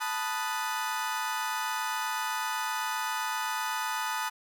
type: chord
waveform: 35% pulse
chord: B dominant seventh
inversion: third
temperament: equal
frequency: 880 / 987.8 / 1244.5 / 1480 Hz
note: A5 / B5 / D#6 / F#6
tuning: 0 / 0 / 0 / 0 cents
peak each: -32 / -35 / -34 / -35 dBFS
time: 0-4.3 s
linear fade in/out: 20 ms
effects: none